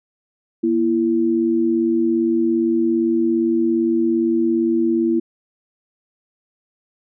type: tone pair together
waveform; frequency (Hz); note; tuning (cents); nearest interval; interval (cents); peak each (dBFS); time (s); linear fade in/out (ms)
sine; 236.8 / 334.3; A#3 / E4; +27 / +24; tritone; 597; -20 / -16; 0.63-5.2; 10
effects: none